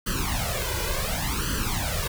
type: noise with flanger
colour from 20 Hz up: pink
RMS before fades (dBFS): -27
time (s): 0.06-2.08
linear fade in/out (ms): 10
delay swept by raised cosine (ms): 0.65 to 2.05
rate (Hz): 0.69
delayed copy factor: +0.95
effects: none